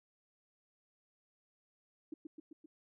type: tone with echo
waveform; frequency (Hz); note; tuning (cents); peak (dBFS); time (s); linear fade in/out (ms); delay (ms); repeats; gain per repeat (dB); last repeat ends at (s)
sine; 311.1; D#4; 0; -40; 2.12-2.14; 5; 130; 4; -3; 2.66
effects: none